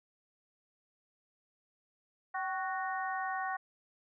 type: harmonic tone with a mistuned harmonic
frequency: 370 Hz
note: F#4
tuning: in tune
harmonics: 2 / 3 / 4 / 5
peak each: -36 / -39 / -41 / -41 dBFS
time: 2.34-3.57 s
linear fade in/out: 10 ms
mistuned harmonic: 2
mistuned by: +56 cents
effects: none